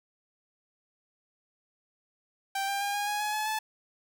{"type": "tone with pitch steps", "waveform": "sawtooth", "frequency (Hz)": [784, 795.4, 807, 818.7, 830.6, 842.7, 855, 867.4], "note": ["G5", "G5", "G#5", "G#5", "G#5", "G#5", "A5", "A5"], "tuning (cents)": [0, 25, -50, -25, 0, 25, -50, -25], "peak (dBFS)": -25, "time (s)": [2.55, 3.59], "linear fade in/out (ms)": 5, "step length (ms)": 130, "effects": []}